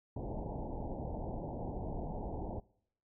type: low-pass noise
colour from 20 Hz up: pink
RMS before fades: -40 dBFS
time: 0.16-2.6 s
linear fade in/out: 5 ms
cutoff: 910 Hz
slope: 96 dB/octave
effects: noise-tail reverb RT60 0.7 s tail -24 dB re dry